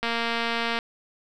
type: click train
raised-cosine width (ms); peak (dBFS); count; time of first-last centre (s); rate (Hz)
0.3; -11; 177; 0.03-0.789; 232
effects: none